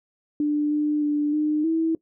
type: tone with pitch steps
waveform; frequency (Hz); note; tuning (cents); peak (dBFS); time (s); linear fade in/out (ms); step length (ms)
sine; 296.4 / 298.8 / 295 / 303 / 324.6; D4 / D4 / D4 / D#4 / E4; +16 / +30 / +8 / -46 / -27; -19; 0.4-1.95; 2; 310
effects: noise-tail reverb RT60 0.1 s tail -20 dB re dry